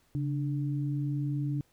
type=tone pair together; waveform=sine; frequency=139.8 / 295.1 Hz; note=C#3 / D4; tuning=+15 / +8 cents; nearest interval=octave + minor second; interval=1293 cents; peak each=-29 / -35 dBFS; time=0.15-1.61 s; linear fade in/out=0 ms; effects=pink hiss -68 dBFS RMS until 1.72 s